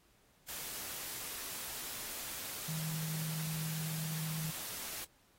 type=tone in noise; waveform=sine; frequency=158.5 Hz; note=D#3; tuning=32 cents sharp; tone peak=-37 dBFS; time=2.68-4.51 s; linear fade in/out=10 ms; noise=white; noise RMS=-43 dBFS; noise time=0.48-5.05 s; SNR=+3 dB; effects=pink hiss -69 dBFS RMS until 5.38 s + AAC 48 kbps